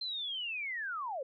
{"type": "linear sweep", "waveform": "sine", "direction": "down", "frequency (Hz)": [4163, 491.6], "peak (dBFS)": -35, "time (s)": [0.01, 1.23], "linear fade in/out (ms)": 5, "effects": []}